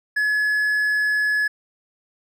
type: tone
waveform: triangle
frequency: 1701 Hz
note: G#6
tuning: 41 cents sharp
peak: -16 dBFS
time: 0.16-1.48 s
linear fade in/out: 10 ms
effects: none